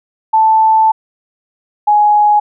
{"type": "tone pair in turn", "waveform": "sine", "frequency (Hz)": [880, 835.9], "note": ["A5", "G#5"], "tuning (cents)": [0, 11], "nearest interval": "minor second", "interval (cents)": 89, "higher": "first", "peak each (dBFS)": -6, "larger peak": "neither", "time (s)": [[0.33, 0.92], [1.87, 2.4]], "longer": "first", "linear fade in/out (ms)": 10, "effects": []}